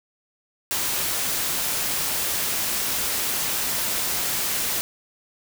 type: noise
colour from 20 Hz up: white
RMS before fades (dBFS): -25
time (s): 0.71-4.81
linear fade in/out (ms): 0
effects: none